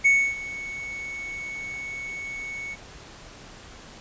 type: tone with ADSR envelope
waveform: triangle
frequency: 2217 Hz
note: C#7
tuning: in tune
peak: -12 dBFS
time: 0.04-2.76 s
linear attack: 18 ms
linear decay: 290 ms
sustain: -18 dB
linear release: 32 ms
effects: pink hiss -45 dBFS RMS until 4 s + resampled to 16000 Hz